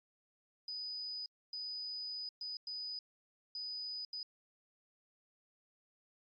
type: tone bursts at uneven times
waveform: sine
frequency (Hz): 4978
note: D#8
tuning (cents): 0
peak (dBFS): -40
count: 6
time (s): 0.68-1.26 / 1.53-2.29 / 2.41-2.57 / 2.67-2.99 / 3.55-4.05 / 4.13-4.23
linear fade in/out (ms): 2
effects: AAC 48 kbps